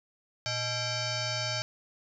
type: tone with frequency modulation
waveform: sine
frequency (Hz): 2337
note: D7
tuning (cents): -9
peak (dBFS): -29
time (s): 0.46-1.62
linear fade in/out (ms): 0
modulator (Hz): 740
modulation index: 4.6
effects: none